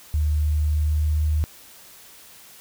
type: tone with pitch glide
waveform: sine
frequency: 75.5 to 76.55 Hz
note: D2 to D#2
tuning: +48 to -28 cents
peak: -18 dBFS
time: 0.14-1.44 s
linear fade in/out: 0 ms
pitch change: +24 cents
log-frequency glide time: 0.43-1.26 s
effects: white hiss -47 dBFS RMS until 2.6 s